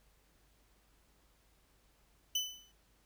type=tone with exponential decay; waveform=30% pulse; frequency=3009 Hz; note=F#7; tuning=28 cents sharp; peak=-26 dBFS; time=2.35-2.72 s; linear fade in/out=5 ms; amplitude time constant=80 ms; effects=added 50 Hz sine -70 dBFS peak until 3.05 s + pink hiss -71 dBFS RMS until 3.05 s